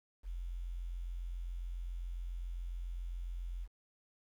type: tone with quantisation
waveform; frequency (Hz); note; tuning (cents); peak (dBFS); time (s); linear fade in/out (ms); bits
sine; 43.65; F1; 0; -38; 0.23-3.68; 50; 11
effects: none